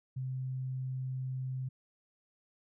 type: tone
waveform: sine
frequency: 130 Hz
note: C3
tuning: 11 cents flat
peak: -34 dBFS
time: 0.16-1.69 s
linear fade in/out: 10 ms
effects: none